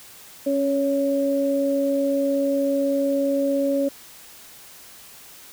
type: tone pair together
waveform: sine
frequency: 276.6 / 558 Hz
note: C#4 / C#5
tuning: -4 / +11 cents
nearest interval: octave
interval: 1215 cents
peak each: -22 / -21 dBFS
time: 0.46-3.89 s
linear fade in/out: 10 ms
effects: white hiss -45 dBFS RMS until 5.52 s